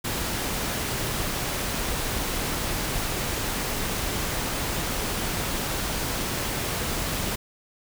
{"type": "noise", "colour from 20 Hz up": "pink", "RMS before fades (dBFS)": -28, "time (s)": [0.04, 7.36], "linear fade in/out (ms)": 10, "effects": []}